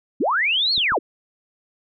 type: linear two-way sweep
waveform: sine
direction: up then down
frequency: 178.1 to 4435 to 223.4 Hz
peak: -17 dBFS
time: 0.2-0.99 s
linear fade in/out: 10 ms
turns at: 0.73 s
type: clicks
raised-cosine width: 3 ms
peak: -23 dBFS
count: 2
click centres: 0.779 / 0.921 s
effects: none